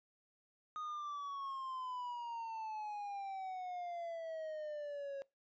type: exponential sweep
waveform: triangle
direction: down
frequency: 1244.5 to 547 Hz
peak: -39 dBFS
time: 0.76-5.22 s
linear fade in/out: 0 ms
effects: noise-tail reverb RT60 0.2 s tail -22 dB re dry + resampled to 16000 Hz